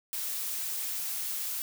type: noise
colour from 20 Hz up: blue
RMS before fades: -34 dBFS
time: 0.13-1.62 s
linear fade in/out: 0 ms
effects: none